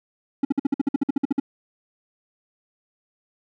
triangle tone bursts, 277.2 Hz, C#4, in tune, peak -14 dBFS, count 14, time 0.43-1.399 s, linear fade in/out 5 ms, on 20 ms, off 53 ms, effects none

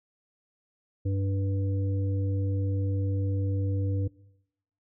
harmonic tone, 97.7 Hz, G2, 5 cents flat, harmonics 1 / 3 / 5, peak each -25 / -35 / -39 dBFS, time 1.05-4.08 s, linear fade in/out 10 ms, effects noise-tail reverb RT60 0.8 s tail -21 dB re dry

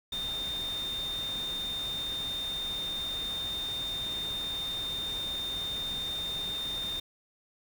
sine tone in noise, 3633 Hz, A#7, 45 cents flat, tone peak -32 dBFS, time 0.12-7 s, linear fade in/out 5 ms, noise pink, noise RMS -43 dBFS, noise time 0.12-7 s, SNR +8 dB, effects none

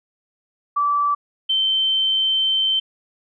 sine tone pair in turn, 1159 / 3101 Hz, D6 / G7, -23 / -19 cents, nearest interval octave + perfect fourth, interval 1704 cents, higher second, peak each -16 dBFS, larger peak neither, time 0.76-1.15 / 1.49-2.8 s, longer second, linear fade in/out 10 ms, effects none

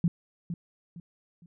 sine tone with echo, 170.7 Hz, F3, 39 cents flat, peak -20 dBFS, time 0.04-0.08 s, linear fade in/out 2 ms, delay 460 ms, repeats 3, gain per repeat -10 dB, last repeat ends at 1.46 s, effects none

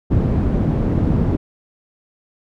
white low-pass noise, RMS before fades -17 dBFS, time 0.1-1.37 s, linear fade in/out 20 ms, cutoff 210 Hz, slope 12 dB/octave, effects none

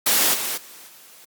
white noise with level steps, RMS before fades -18 / -26 / -43 / -47 dBFS, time 0.06-1.25 s, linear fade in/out 5 ms, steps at 0.33 / 0.56 / 0.87 s, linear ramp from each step 20 ms, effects high-pass 200 Hz 12 dB/octave + Opus 48 kbps

